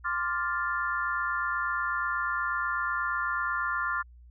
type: chord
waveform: sine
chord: D minor seventh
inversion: third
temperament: equal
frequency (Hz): 1046.5 / 1174.7 / 1396.9 / 1760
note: C6 / D6 / F6 / A6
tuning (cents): 0 / 0 / 0 / 0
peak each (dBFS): -34 / -34 / -30 / -34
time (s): 0.04-4.03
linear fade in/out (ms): 20
effects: added 60 Hz sine -49 dBFS peak until 4.3 s